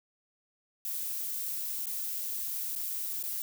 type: noise with dropouts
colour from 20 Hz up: violet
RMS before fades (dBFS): -35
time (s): 0.85-3.42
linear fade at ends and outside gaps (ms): 1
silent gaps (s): 1.858-1.868 / 2.753-2.76 / 3.228-3.237
effects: none